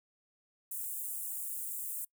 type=high-pass noise; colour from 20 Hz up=white; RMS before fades=-39 dBFS; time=0.71-2.05 s; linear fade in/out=5 ms; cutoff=7800 Hz; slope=48 dB/octave; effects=noise-tail reverb RT60 0.1 s tail -24 dB re dry